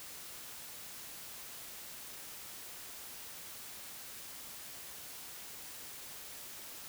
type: silence
effects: white hiss -48 dBFS RMS until 6.88 s